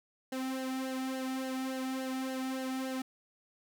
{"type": "tone with flanger", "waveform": "sawtooth", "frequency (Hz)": 261.6, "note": "C4", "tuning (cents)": 0, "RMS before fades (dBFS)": -36, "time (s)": [0.32, 3.02], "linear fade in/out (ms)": 5, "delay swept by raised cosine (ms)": [0.83, 2.03], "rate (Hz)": 3.5, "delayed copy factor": -0.75, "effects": []}